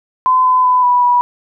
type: tone with pitch steps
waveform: sine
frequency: 1021 / 1014 / 1003 / 983 / 976 Hz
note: C6 / B5 / B5 / B5 / B5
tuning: -43 / +45 / +26 / -8 / -21 cents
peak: -8 dBFS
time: 0.26-1.21 s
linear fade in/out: 0 ms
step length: 190 ms
effects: none